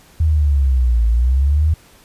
sine linear two-way sweep, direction down then up, 80.6 to 55 to 80.6 Hz, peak -11 dBFS, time 0.2-1.74 s, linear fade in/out 5 ms, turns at 1.07 s, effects pink hiss -48 dBFS RMS until 2.04 s + resampled to 32000 Hz

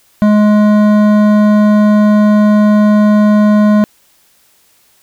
triangle tone with hard clipping, 210 Hz, G#3, 19 cents sharp, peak -7 dBFS, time 0.22-3.84 s, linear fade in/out 0 ms, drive 16 dB, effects white hiss -51 dBFS RMS until 5.02 s

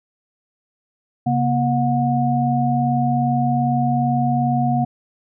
sine tone cluster, 136.4 / 238.9 / 725 Hz, C#3 / A#3 / F#5, -28 / +43 / -35 cents, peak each -20 dBFS, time 1.26-4.85 s, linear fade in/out 10 ms, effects none

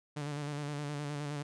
sawtooth tone with vibrato, 146.1 Hz, D3, 9 cents flat, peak -32 dBFS, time 0.16-1.43 s, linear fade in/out 10 ms, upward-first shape square, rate 9.6 Hz, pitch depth 34 cents each way, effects resampled to 22050 Hz

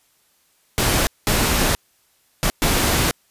pink noise bursts at uneven times, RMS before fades -18 dBFS, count 4, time 0.78-1.07 / 1.27-1.75 / 2.43-2.5 / 2.62-3.11 s, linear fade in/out 0 ms, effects white hiss -61 dBFS RMS until 3.3 s + resampled to 32000 Hz

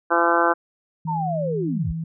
harmonic tone, 169.9 Hz, F3, 47 cents flat, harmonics 2 / 3 / 4 / 5 / 6 / 7 / 8 / 9, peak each -24 / -24 / -24 / -24 / -24 / -24 / -24 / -24 dBFS, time 0.1-0.54 s, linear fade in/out 20 ms
sine tone with pitch glide, 162 to 163.03 Hz, E3 to E3, -30 to -19 cents, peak -25 dBFS, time 1.05-2.04 s, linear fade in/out 5 ms, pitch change +11 cents, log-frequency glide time 1.24-1.51 s
sine linear sweep, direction down, 943 to 40.43 Hz, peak -23 dBFS, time 1.07-1.93 s, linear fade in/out 20 ms
effects none

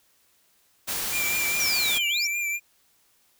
white noise, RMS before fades -29 dBFS, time 0.87-1.99 s, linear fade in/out 20 ms
square tone with vibrato, 2365 Hz, D7, 12 cents sharp, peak -26 dBFS, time 1.11-2.6 s, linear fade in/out 50 ms, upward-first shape triangle, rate 4.9 Hz, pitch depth 40 cents each way
sine exponential two-way sweep, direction down then up, 5900 to 2745 to 5900 Hz, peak -25 dBFS, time 1.6-2.27 s, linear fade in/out 2 ms, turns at 2.08 s
effects white hiss -64 dBFS RMS until 3.39 s

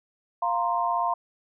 sine chord, F suspended fourth, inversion none, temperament just, 698.5 / 931.3 / 1047.7 Hz, F5 / Bb5 / C6, 0 / -2 / +2 cents, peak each -27 dBFS, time 0.42-1.14 s, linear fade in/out 5 ms, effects none

